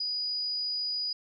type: tone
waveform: sine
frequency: 4923 Hz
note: D#8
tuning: 19 cents flat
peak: -29 dBFS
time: 0-1.13 s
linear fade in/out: 5 ms
effects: none